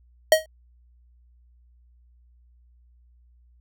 square tone with exponential decay, 631 Hz, D#5, 24 cents sharp, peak -9 dBFS, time 0.32-0.46 s, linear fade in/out 2 ms, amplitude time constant 29 ms, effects added 60 Hz sine -54 dBFS peak until 3.6 s

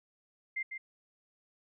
sine tone with echo, 2093 Hz, C7, in tune, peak -32 dBFS, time 0.56-0.63 s, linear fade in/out 10 ms, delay 150 ms, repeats 1, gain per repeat -6 dB, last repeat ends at 0.78 s, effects none

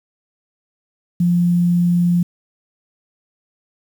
sine tone with quantisation, 174.61 Hz, F3, in tune, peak -12 dBFS, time 1.2-2.23 s, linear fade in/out 5 ms, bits 7, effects none

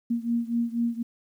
sine beating tone pair, 233.1 / 237.2 Hz, A#3 / A#3, 0 / +30 cents, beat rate 4.1 Hz, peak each -26 / -28 dBFS, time 0.1-1.03 s, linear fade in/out 10 ms, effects 10-bit

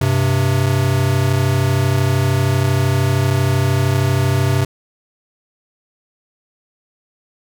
square tone pair together, 98 / 130.92 Hz, G2 / C3, 0 / +1 cents, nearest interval perfect fourth, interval 501 cents, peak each -18 / -16 dBFS, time 0.01-4.65 s, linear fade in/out 5 ms, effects none

